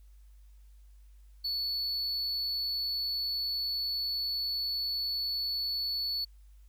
triangle tone, 4435 Hz, C#8, in tune, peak -29 dBFS, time 1.44-6.25 s, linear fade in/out 10 ms, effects added 50 Hz sine -52 dBFS peak until 6.68 s + white hiss -73 dBFS RMS until 6.68 s

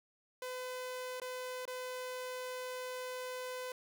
sawtooth tone with dropouts, 506 Hz, B4, 42 cents sharp, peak -36 dBFS, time 0.42-3.72 s, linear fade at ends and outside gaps 2 ms, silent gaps 1.2-1.217 / 1.654-1.677 s, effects none

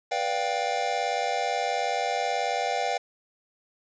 square chord, G dominant seventh, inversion first, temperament just, 490 / 588 / 705.6 / 784 Hz, B4 / D5 / F5 / G5, -14 / +2 / +18 / 0 cents, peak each -34 / -34 / -30 / -30 dBFS, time 0.11-2.98 s, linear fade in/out 10 ms, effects resampled to 16000 Hz + 9-bit

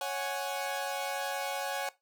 sawtooth chord, C# suspended fourth, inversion none, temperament equal, 554.4 / 740 / 830.6 Hz, C#5 / F#5 / G#5, 0 / 0 / 0 cents, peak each -33 dBFS, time 0.01-1.89 s, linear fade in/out 2 ms, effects noise-tail reverb RT60 0.2 s tail -18 dB re dry

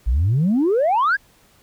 sine exponential sweep, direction up, 51.91 to 1700 Hz, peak -13 dBFS, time 0.06-1.17 s, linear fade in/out 20 ms, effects tanh soft clip ceiling -12 dBFS + pink hiss -55 dBFS RMS until 1.62 s

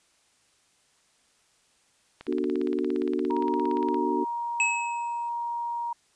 click train, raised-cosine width 0.3 ms, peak -25 dBFS, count 31, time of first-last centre 2.21-3.944 s, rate 17.3 Hz
sine chord, B minor seventh, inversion none, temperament just, 246.9 / 296.3 / 370.4 / 444.5 Hz, B3 / D4 / F#4 / A4, 0 / +15 / +2 / +18 cents, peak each -31 / -29 / -28 / -34 dBFS, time 2.27-4.25 s, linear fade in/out 20 ms
sine tone, 943 Hz, A#5, 20 cents sharp, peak -28 dBFS, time 3.3-5.93 s, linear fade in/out 5 ms
square tone with exponential decay, 2577 Hz, E7, 40 cents flat, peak -20 dBFS, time 4.6-5.29 s, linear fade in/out 1 ms, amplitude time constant 150 ms
effects white hiss -65 dBFS RMS until 6.15 s + resampled to 22050 Hz

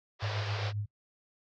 pink band-pass noise, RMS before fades -39 dBFS, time 0.19-0.73 s, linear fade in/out 50 ms, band 400 to 5200 Hz, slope 48 dB/octave
sine tone with tremolo, 103.83 Hz, G#2, in tune, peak -30 dBFS, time 0.22-0.86 s, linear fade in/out 10 ms, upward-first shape sine, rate 7.5 Hz, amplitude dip 50%
effects noise-tail reverb RT60 0.1 s tail -24 dB re dry

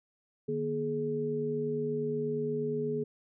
sine tone cluster, 150.8 / 239.2 / 422.1 Hz, D3 / A#3 / G#4, +46 / +45 / +28 cents, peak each -37 / -36 / -31 dBFS, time 0.48-3.04 s, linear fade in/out 10 ms, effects none

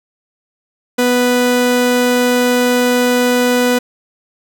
45% pulse tone pair together, 246.9 / 493.8 Hz, B3 / B4, 0 / 0 cents, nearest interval octave, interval 1200 cents, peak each -14 / -14 dBFS, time 0.98-3.79 s, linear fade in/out 10 ms, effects none

